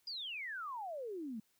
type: exponential sweep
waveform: sine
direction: down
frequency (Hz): 5010 to 207.7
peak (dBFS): -40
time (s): 0.07-1.4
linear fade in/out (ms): 5
effects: white hiss -75 dBFS RMS until 1.59 s